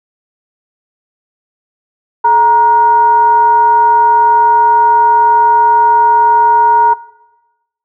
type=tone with frequency modulation; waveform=sine; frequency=939 Hz; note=A#5; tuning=12 cents sharp; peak=-5 dBFS; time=2.24-6.94 s; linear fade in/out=10 ms; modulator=509 Hz; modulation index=0.31; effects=noise-tail reverb RT60 1.0 s tail -19 dB re dry